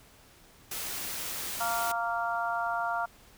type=noise; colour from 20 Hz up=white; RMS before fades=-36 dBFS; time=0.71-1.92 s; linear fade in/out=5 ms
type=harmonic tone; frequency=232 Hz; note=A#3; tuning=8 cents flat; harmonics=3 / 4 / 5 / 6; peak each=-32 / -34 / -37 / -33 dBFS; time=1.6-3.06 s; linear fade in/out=10 ms
effects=pink hiss -57 dBFS RMS until 3.37 s